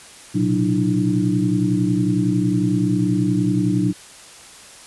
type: tone cluster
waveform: sine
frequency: 118.3 / 129.1 / 183.5 / 298.4 / 329.6 Hz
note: A#2 / C3 / F#3 / D4 / E4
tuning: +26 / -23 / -14 / +28 / 0 cents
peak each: -23 / -26 / -20 / -20 / -27 dBFS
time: 0.34-3.93 s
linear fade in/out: 20 ms
effects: white hiss -42 dBFS RMS until 4.86 s + resampled to 24000 Hz